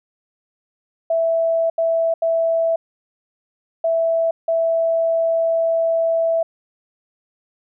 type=tone bursts at uneven times; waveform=sine; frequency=659.3 Hz; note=E5; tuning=in tune; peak=-15 dBFS; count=5; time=1.1-1.7 / 1.78-2.14 / 2.22-2.76 / 3.84-4.31 / 4.48-6.43 s; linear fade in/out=5 ms; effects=none